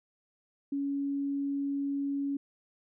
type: tone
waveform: sine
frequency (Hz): 280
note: C#4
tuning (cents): +18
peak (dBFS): -29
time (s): 0.72-2.37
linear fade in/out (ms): 5
effects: none